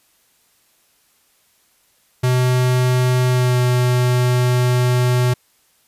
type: tone with pitch glide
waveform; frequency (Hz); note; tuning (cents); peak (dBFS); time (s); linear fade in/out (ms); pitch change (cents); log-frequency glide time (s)
square; 126.2 to 124.46; B2 to B2; +38 to +14; -14; 2.23-5.34; 10; -24; 3.29-3.58
effects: white hiss -59 dBFS RMS until 5.87 s + resampled to 32000 Hz